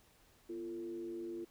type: tone with frequency modulation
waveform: sine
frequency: 343.4 Hz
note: F4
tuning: 29 cents flat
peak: -40 dBFS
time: 0.49-1.45 s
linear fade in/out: 10 ms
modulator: 101 Hz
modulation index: 0.53
effects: pink hiss -67 dBFS RMS until 1.5 s

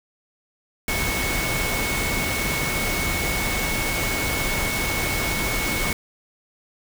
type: tone in noise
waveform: sine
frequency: 2206 Hz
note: C#7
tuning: 9 cents flat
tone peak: -27 dBFS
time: 0.88-5.93 s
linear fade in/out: 2 ms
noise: pink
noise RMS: -25 dBFS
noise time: 0.88-5.93 s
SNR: -5 dB
effects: none

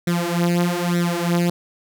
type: tone with flanger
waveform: sawtooth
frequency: 173.7 Hz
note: F3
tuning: 9 cents flat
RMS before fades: -20 dBFS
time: 0.07-1.5 s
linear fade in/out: 5 ms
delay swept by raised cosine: 0.52 to 6.22 ms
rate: 1.1 Hz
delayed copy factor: +0.9
effects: none

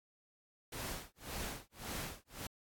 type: noise with tremolo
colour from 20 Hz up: pink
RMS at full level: -41 dBFS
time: 0.72-2.47 s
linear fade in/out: 5 ms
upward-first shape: sine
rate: 1.8 Hz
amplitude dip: 100%
effects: AAC 64 kbps

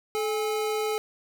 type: tone pair together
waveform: square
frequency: 431.8 / 818 Hz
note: A4 / G#5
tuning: -33 / -26 cents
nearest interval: major seventh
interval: 1107 cents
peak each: -27 / -34 dBFS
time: 0.15-0.98 s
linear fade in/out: 0 ms
effects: none

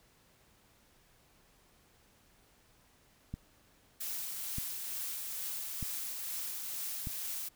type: click train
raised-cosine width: 5 ms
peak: -26 dBFS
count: 4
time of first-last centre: 3.34-7.071 s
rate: 0.804 Hz
type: noise with tremolo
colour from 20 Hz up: blue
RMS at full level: -38 dBFS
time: 4-7.49 s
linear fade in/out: 10 ms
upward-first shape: triangle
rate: 2.2 Hz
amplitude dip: 30%
effects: pink hiss -66 dBFS RMS until 7.55 s

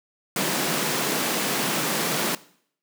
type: high-pass noise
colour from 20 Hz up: pink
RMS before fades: -25 dBFS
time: 0.36-2.35 s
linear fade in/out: 2 ms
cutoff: 150 Hz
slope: 48 dB/octave
effects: noise-tail reverb RT60 0.6 s tail -19 dB re dry

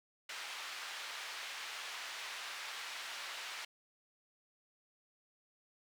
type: band-pass noise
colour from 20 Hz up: white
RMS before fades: -45 dBFS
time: 0.29-3.65 s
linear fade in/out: 5 ms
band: 940 to 3500 Hz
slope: 12 dB/octave
effects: none

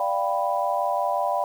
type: chord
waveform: sine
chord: G dominant seventh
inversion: second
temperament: equal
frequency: 587.3 / 698.5 / 784 / 987.8 Hz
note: D5 / F5 / G5 / B5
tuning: 0 / 0 / 0 / 0 cents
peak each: -27 dBFS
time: 0-1.44 s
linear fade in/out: 2 ms
effects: 8-bit

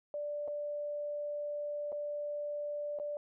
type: tone with dropouts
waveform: sine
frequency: 587.3 Hz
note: D5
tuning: in tune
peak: -35 dBFS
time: 0.14-3.17 s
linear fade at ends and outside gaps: 1 ms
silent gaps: 0.477-0.481 / 1.92-1.926 / 2.988-2.998 s
effects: none

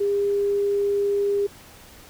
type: tone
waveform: sine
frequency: 403.6 Hz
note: G#4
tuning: 49 cents flat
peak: -19 dBFS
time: 0-1.47 s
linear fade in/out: 10 ms
effects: pink hiss -47 dBFS RMS until 2.09 s

